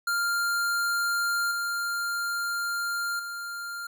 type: tone with level steps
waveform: square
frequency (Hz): 1396.9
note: F6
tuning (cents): 0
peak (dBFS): -25 / -28 / -34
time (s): 0.07-3.87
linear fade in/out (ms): 5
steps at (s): 1.51 / 3.19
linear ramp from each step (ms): 5
effects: none